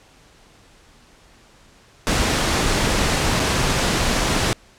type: noise with dropouts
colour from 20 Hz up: pink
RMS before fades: -19 dBFS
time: 2.07-4.53 s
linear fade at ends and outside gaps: 0 ms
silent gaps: 3.395-3.4 s
effects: pink hiss -51 dBFS RMS until 4.78 s + low-pass 8000 Hz 12 dB/octave